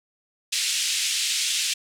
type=band-pass noise; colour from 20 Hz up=pink; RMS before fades=-25 dBFS; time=0.52-1.74 s; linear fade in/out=10 ms; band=2600 to 9100 Hz; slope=24 dB/octave; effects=none